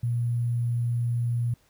sine tone with sample-and-hold, 119.1 Hz, A#2, 38 cents sharp, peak -23 dBFS, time 0.03-1.54 s, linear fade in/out 5 ms, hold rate 11025 Hz, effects pink hiss -64 dBFS RMS until 1.69 s

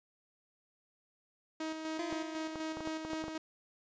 sawtooth tone with tremolo, 316.6 Hz, D#4, 30 cents sharp, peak -32 dBFS, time 1.6-3.38 s, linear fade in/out 5 ms, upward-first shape square, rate 4 Hz, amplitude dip 40%
25% pulse tone with exponential decay, 341.1 Hz, F4, 41 cents flat, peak -32 dBFS, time 1.99-3.01 s, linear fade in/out 2 ms, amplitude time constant 220 ms
clicks, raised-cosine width 1 ms, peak -27 dBFS, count 9, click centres 2.126 / 2.557 / 2.771 / 2.806 / 2.874 / 3.05 / 3.133 / 3.24 / 3.282 s
effects resampled to 16000 Hz

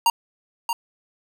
square tone with echo, 932.3 Hz, A#5, in tune, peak -15 dBFS, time 0.06-0.1 s, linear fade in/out 2 ms, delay 630 ms, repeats 1, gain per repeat -7 dB, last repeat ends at 0.73 s, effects none

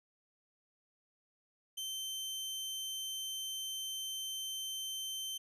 sawtooth tone, 3100 Hz, G7, 20 cents flat, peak -35 dBFS, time 1.77-5.38 s, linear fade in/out 10 ms, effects resampled to 32000 Hz

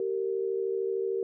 sine tone pair together, 387.1 / 460.4 Hz, G4 / A#4, -22 / -22 cents, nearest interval minor third, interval 300 cents, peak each -29 / -31 dBFS, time 0-1.23 s, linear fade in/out 2 ms, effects none

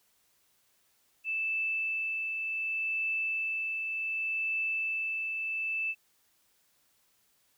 sine tone with tremolo, 2637 Hz, E7, in tune, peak -28 dBFS, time 1.24-5.95 s, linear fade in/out 50 ms, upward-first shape triangle, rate 0.67 Hz, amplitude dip 35%, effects white hiss -70 dBFS RMS until 7.57 s

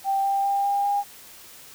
sine tone with pitch steps, 784 / 790.4 / 796.8 / 803.3 / 809.8 Hz, G5 / G5 / G5 / G5 / G#5, 0 / +14 / +28 / +42 / -44 cents, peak -20 dBFS, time 0.04-1.04 s, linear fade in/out 50 ms, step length 200 ms, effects white hiss -46 dBFS RMS until 1.74 s

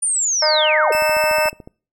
sine linear sweep, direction down, 9397 to 351.5 Hz, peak -16 dBFS, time 0.02-0.92 s, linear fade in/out 10 ms
harmonic tone, 307.5 Hz, D#4, 20 cents flat, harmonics 2 / 3 / 4 / 5 / 6 / 7, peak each -17 / -22 / -27 / -25 / -31 / -29 dBFS, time 0.42-1.49 s, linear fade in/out 5 ms
sawtooth tone, 2637 Hz, E7, in tune, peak -18 dBFS, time 0.92-1.5 s, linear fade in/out 5 ms
click train, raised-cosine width 2 ms, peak -22 dBFS, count 11, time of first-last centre 0.95-1.675 s, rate 13.8 Hz
effects noise-tail reverb RT60 0.4 s tail -25 dB re dry

